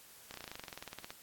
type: slowing click train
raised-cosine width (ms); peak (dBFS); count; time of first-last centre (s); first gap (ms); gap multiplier
0.2; -27; 19; 0.31-1.105; 31; 1.04
effects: white hiss -57 dBFS RMS until 1.22 s + AAC 64 kbps